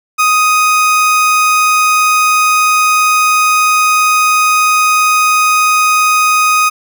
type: tone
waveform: 30% pulse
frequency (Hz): 1249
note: D#6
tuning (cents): +6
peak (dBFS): -5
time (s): 0.18-6.7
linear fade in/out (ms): 20
effects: none